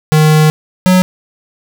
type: tone pair in turn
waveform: square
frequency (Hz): 154.5 / 184.13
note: D#3 / F#3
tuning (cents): -12 / -8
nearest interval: minor third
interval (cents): 304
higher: second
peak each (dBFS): -6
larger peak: neither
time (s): 0.12-0.5 / 0.86-1.02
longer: first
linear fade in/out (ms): 0
effects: none